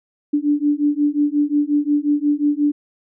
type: beating tone pair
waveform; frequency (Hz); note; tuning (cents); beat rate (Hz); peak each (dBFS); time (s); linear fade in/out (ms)
sine; 290 / 295.6; D4 / D4; -22 / +11; 5.6; -18; 0.33-2.72; 10
effects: none